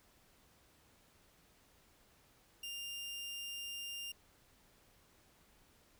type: tone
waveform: sawtooth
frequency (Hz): 2800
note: F7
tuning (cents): +4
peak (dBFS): -39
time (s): 2.63-4.12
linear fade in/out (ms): 5
effects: pink hiss -68 dBFS RMS until 5.99 s